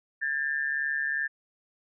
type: tone pair together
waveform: sine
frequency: 1632 / 1774.6 Hz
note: G#6 / A6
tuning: -31 / +14 cents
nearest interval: minor second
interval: 145 cents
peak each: -31 / -28 dBFS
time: 0.21-1.28 s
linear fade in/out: 20 ms
effects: none